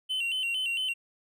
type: tone with vibrato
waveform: triangle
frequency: 2895 Hz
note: F#7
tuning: 38 cents flat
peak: -26 dBFS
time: 0.09-0.94 s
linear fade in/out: 20 ms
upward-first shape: square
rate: 4.4 Hz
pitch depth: 88 cents each way
effects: none